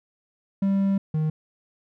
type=tone pair in turn; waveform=triangle; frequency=196 / 155.57 Hz; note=G3 / D#3; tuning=0 / 0 cents; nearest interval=major third; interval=400 cents; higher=first; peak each=-17 / -19 dBFS; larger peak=first; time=0.62-0.98 / 1.14-1.3 s; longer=first; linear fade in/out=5 ms; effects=none